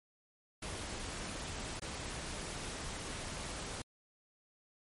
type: noise with dropouts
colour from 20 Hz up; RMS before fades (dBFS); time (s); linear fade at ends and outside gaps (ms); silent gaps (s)
pink; -42; 0.62-3.82; 5; 1.797-1.818
effects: MP3 48 kbps